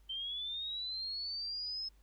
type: linear sweep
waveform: sine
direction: up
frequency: 3101 to 5200 Hz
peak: -37 dBFS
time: 0.09-1.89 s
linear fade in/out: 10 ms
effects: added 50 Hz sine -61 dBFS peak until 2.02 s + pink hiss -73 dBFS RMS until 2.02 s